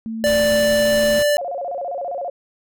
sine tone with pitch glide, 223.8 to 222.4 Hz, A3 to A3, +30 to +19 cents, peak -24 dBFS, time 0.06-1.19 s, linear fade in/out 0 ms, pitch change -11 cents, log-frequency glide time 0.26-0.57 s
square tone, 587.3 Hz, D5, in tune, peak -15 dBFS, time 0.24-1.37 s, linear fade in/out 0 ms
pink noise, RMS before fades -31 dBFS, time 0.26-1.23 s, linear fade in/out 5 ms
sine tone with vibrato, 624 Hz, D#5, 5 cents sharp, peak -23 dBFS, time 1.38-2.3 s, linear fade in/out 5 ms, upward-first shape square, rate 15 Hz, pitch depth 210 cents each way
effects none

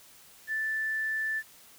sine tone with quantisation, 1760 Hz, A6, in tune, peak -28 dBFS, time 0.47-1.43 s, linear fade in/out 50 ms, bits 9, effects white hiss -55 dBFS RMS until 1.78 s

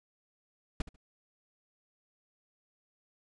brown noise with echo, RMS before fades -27 dBFS, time 0.8-0.82 s, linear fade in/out 5 ms, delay 71 ms, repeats 2, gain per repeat -15 dB, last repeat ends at 0.962 s, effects resampled to 22050 Hz

